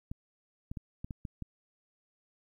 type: clicks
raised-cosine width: 5 ms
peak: -26 dBFS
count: 7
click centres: 0.115 / 0.715 / 0.772 / 1.045 / 1.108 / 1.252 / 1.423 s
effects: 11-bit